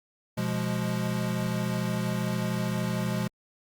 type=chord; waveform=square; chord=F diminished; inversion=second; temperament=equal; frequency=123.47 / 174.61 / 207.7 Hz; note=Cb3 / F3 / Ab3; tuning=0 / 0 / 0 cents; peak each=-32 dBFS; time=0.37-3.28 s; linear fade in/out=10 ms; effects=Opus 48 kbps